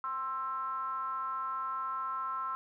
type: ring-modulated tone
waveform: triangle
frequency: 137.6 Hz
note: C#3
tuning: 12 cents flat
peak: -28 dBFS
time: 0.04-2.55 s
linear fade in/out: 0 ms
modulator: 1190 Hz
effects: none